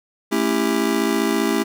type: chord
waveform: square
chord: A dominant seventh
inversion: none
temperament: just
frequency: 220 / 275 / 330 / 396 Hz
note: A3 / C#4 / E4 / G4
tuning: 0 / -14 / +2 / +18 cents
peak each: -24 dBFS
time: 0.31-1.64 s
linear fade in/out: 20 ms
effects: none